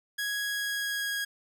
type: tone with pitch glide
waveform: sawtooth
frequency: 1661.2 to 1645.9 Hz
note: G#6 to G#6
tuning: 0 to -16 cents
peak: -26 dBFS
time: 0.18-1.25 s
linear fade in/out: 10 ms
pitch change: -16 cents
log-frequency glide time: 0.42-1.14 s
effects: none